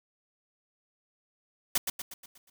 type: noise with echo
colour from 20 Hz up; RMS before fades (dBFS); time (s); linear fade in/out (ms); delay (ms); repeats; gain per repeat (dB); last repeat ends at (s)
white; -25; 1.75-1.78; 5; 120; 6; -6; 2.5
effects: none